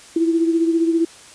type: beating tone pair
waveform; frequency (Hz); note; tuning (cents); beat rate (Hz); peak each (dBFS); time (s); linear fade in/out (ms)
sine; 329.6 / 344.6; E4 / F4; 0 / -23; 15; -15 / -23; 0.16-1.05; 5
effects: white hiss -43 dBFS RMS until 1.34 s + resampled to 22050 Hz